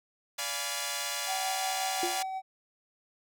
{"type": "chord", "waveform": "5% pulse", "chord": "D diminished seventh", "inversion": "none", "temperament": "equal with one note detuned", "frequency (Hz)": [579.2, 698.5, 830.6, 987.8], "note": ["D5", "F5", "Ab5", "Cb6"], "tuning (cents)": [-24, 0, 0, 0], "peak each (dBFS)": -26, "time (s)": [0.38, 2.23], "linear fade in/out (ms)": 10}
{"type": "tone with tremolo", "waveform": "triangle", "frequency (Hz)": 761, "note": "F#5", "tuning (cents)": 48, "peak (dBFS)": -29, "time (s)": [1.26, 2.42], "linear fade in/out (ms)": 50, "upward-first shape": "sine", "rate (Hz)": 5.5, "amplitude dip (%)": 30}
{"type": "tone with exponential decay", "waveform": "sine", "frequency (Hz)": 349.2, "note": "F4", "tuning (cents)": 0, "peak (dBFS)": -27, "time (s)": [2.03, 2.24], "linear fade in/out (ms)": 2, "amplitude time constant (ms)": 44}
{"effects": []}